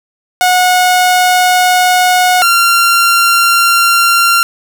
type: tone pair in turn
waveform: sawtooth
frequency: 729 / 1379.2 Hz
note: F#5 / F6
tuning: -26 / -22 cents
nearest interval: major seventh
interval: 1104 cents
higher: second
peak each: -3 dBFS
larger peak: neither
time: 0.41-2.42 / 2.42-4.43 s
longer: neither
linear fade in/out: 0 ms
effects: none